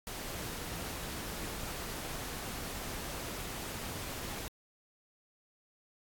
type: noise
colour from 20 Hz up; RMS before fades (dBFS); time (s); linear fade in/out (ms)
pink; -41; 0.07-4.48; 0
effects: AAC 64 kbps